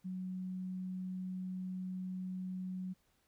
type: tone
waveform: sine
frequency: 185 Hz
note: F#3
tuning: in tune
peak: -38 dBFS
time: 0.04-2.94 s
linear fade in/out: 20 ms
effects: pink hiss -75 dBFS RMS until 3.27 s